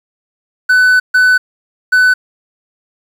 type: tone bursts at uneven times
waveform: triangle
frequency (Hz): 1500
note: F#6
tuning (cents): +23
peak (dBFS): -4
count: 3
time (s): 0.69-1 / 1.14-1.38 / 1.92-2.14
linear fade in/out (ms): 10
effects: 7-bit